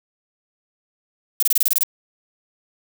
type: noise bursts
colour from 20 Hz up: violet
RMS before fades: -17 dBFS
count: 9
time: 1.4-1.834 s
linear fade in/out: 2 ms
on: 26 ms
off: 25 ms
effects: none